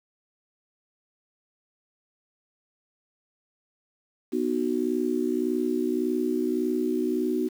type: chord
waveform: sine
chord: B major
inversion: none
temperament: just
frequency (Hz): 246.9 / 308.7 / 370.4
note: B3 / D#4 / F#4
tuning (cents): 0 / -14 / +2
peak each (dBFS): -28 / -28 / -27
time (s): 4.32-7.49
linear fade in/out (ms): 20
effects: 8-bit